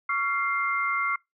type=tone cluster; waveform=sine; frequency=1126 / 1377 / 2104 Hz; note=C#6 / F6 / C7; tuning=+27 / -25 / +9 cents; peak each=-28 dBFS; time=0.09-1.16 s; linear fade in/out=5 ms; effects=noise-tail reverb RT60 0.2 s tail -25 dB re dry